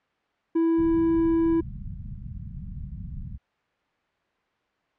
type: tone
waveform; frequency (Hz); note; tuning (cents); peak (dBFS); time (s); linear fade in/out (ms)
triangle; 329.6; E4; 0; -17; 0.55-1.61; 10
type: low-pass noise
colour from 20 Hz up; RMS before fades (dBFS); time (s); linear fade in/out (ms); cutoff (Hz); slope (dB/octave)
pink; -36; 0.77-3.38; 20; 200; 48
effects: white hiss -69 dBFS RMS until 4.98 s + low-pass 2000 Hz 12 dB/octave